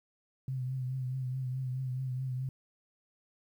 sine tone with vibrato, 129.3 Hz, C3, 20 cents flat, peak -32 dBFS, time 0.48-2.49 s, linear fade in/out 2 ms, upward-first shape triangle, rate 4.7 Hz, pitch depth 52 cents each way, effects 11-bit

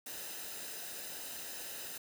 white noise with comb filter, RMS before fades -44 dBFS, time 0.06-1.98 s, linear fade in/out 5 ms, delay 0.89 ms, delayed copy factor -0.55, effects none

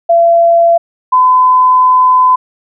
sine tone pair in turn, 678 / 1013.8 Hz, E5 / B5, +49 / +45 cents, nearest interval perfect fifth, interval 696 cents, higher second, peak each -4 dBFS, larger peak neither, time 0.09-0.78 / 1.12-2.36 s, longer second, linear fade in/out 10 ms, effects none

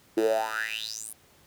10% pulse tone with high-pass filter sweep, 110 Hz, A2, in tune, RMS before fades -29 dBFS, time 0.17-1.13 s, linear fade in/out 5 ms, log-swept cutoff 330 to 11000 Hz, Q 8.3, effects pink hiss -59 dBFS RMS until 1.46 s + high-pass 60 Hz 12 dB/octave

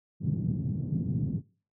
white band-pass noise, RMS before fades -30 dBFS, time 0.2-1.42 s, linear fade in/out 50 ms, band 110 to 190 Hz, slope 24 dB/octave, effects noise-tail reverb RT60 0.4 s tail -22 dB re dry

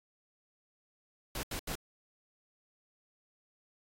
pink noise bursts, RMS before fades -38 dBFS, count 3, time 1.35-1.754 s, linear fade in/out 2 ms, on 82 ms, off 79 ms, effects AAC 48 kbps

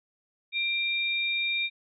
sine tone pair together, 2370 / 3708 Hz, D7 / A#7, +15 / -10 cents, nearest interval minor sixth, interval 775 cents, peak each -27 / -30 dBFS, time 0.52-1.7 s, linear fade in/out 50 ms, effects none

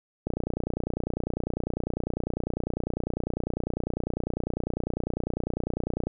click train, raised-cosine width 2 ms, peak -14 dBFS, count 175, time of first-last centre 0.27-6.07 s, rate 30 Hz, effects none

